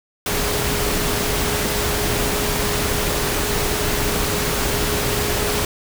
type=tone in noise; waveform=sine; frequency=415.3 Hz; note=G#4; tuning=in tune; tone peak=-27 dBFS; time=0.26-5.65 s; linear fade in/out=2 ms; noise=pink; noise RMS=-21 dBFS; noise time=0.26-5.65 s; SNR=-9 dB; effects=none

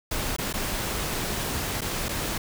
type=noise with dropouts; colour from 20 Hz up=pink; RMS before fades=-29 dBFS; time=0.11-2.38 s; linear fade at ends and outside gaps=5 ms; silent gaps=0.365-0.384 / 0.529-0.538 / 1.809-1.816 / 2.085-2.09 s; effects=none

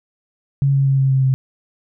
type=tone with pitch steps; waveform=sine; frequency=138.59 / 137.24 / 135.89 / 134.57 / 133.25 / 131.95 Hz; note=C#3 / C#3 / C#3 / C3 / C3 / C3; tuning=0 / -17 / -34 / +49 / +32 / +15 cents; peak=-12 dBFS; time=0.62-1.34 s; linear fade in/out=0 ms; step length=120 ms; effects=none

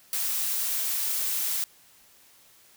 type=noise; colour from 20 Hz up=blue; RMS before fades=-28 dBFS; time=0.13-1.64 s; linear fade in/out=0 ms; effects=white hiss -57 dBFS RMS until 2.76 s

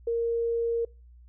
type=tone; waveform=sine; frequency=465 Hz; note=A#4; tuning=4 cents flat; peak=-24 dBFS; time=0.07-0.85 s; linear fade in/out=5 ms; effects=noise-tail reverb RT60 0.3 s tail -25 dB re dry + added 60 Hz sine -49 dBFS peak until 1.28 s

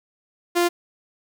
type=tone; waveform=sawtooth; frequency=348.2 Hz; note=F4; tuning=5 cents flat; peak=-13 dBFS; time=0.55-0.69 s; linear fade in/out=20 ms; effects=none

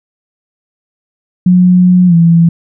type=tone with pitch glide; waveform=sine; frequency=180.8 to 167.72 Hz; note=F#3 to E3; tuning=-40 to +30 cents; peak=-3 dBFS; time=1.46-2.49 s; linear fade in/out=5 ms; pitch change=-130 cents; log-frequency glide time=2.07-2.14 s; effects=none

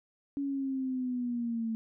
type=linear sweep; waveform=sine; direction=down; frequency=282.2 to 222.3 Hz; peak=-30 dBFS; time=0.37-1.75 s; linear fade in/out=0 ms; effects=none

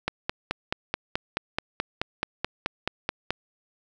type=click train; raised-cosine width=0.3 ms; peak=-9 dBFS; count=16; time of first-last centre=0.08-3.306 s; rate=4.65 Hz; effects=none

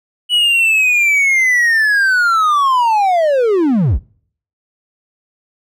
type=linear sweep; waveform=triangle; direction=down; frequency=2960 to 31.72 Hz; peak=-8 dBFS; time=0.29-4 s; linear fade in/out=50 ms; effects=noise-tail reverb RT60 0.6 s tail -26 dB re dry

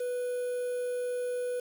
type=tone with quantisation; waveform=triangle; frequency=493.9 Hz; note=B4; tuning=in tune; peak=-28 dBFS; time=0-1.6 s; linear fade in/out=5 ms; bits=8; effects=none

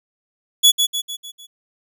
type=tone with echo; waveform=sawtooth; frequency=3396 Hz; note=G#7; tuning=38 cents sharp; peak=-5 dBFS; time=0.63-0.72 s; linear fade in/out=20 ms; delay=150 ms; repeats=5; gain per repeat=-6 dB; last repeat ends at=1.47 s; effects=none

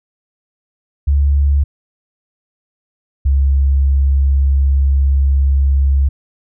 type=tone pair in turn; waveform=sine; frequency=70.8 / 68.55 Hz; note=C#2 / C#2; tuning=+37 / -19 cents; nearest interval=minor second; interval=56 cents; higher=first; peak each=-9 dBFS; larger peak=neither; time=1.07-1.64 / 3.25-6.09 s; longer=second; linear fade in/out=10 ms; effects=none

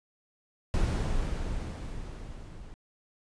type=noise with level ramp; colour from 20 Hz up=brown; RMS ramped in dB=-25 to -46 dBFS; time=0.74-2.74 s; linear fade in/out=0 ms; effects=resampled to 22050 Hz

